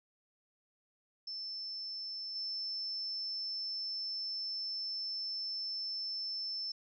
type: tone with level steps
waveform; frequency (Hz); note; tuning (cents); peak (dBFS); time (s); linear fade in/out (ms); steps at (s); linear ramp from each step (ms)
sine; 5300; E8; +9; -39 / -36; 1.27-6.72; 5; 2.35; 10
effects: none